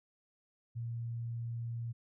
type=tone; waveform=sine; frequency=116.9 Hz; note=A#2; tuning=5 cents sharp; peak=-36 dBFS; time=0.75-1.93 s; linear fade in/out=20 ms; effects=none